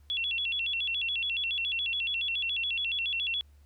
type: tone with vibrato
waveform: sine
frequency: 3031 Hz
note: F#7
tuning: 41 cents sharp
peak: -28 dBFS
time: 0.1-3.41 s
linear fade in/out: 0 ms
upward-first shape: square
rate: 7.1 Hz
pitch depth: 190 cents each way
effects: added 72 Hz sine -54 dBFS peak until 3.65 s + pink hiss -70 dBFS RMS until 3.65 s